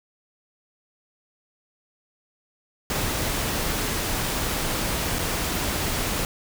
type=noise with dropouts; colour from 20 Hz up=pink; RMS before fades=-26 dBFS; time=2.9-6.25 s; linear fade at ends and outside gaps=1 ms; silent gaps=5.186-5.19 s; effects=none